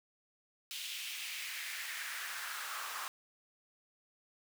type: noise with high-pass filter sweep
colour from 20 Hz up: pink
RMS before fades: -42 dBFS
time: 0.71-3.08 s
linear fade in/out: 0 ms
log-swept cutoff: 3100 to 1100 Hz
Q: 2.5
effects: none